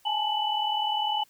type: tone cluster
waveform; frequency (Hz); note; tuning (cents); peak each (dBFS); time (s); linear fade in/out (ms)
sine; 831 / 871 / 2980; G#5 / A5 / F#7; +1 / -18 / +12; -29; 0.05-1.24; 10
effects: white hiss -62 dBFS RMS until 1.29 s